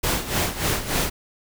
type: noise with tremolo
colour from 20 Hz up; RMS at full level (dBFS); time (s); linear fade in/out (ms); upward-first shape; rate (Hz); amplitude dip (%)
pink; -21; 0.03-1.1; 10; sine; 3.4; 75
effects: none